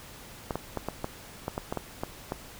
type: clicks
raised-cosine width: 1 ms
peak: -16 dBFS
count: 11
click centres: 0.508 / 0.556 / 0.773 / 0.886 / 1.044 / 1.481 / 1.579 / 1.725 / 1.773 / 2.035 / 2.321 s
effects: pink hiss -47 dBFS RMS until 2.59 s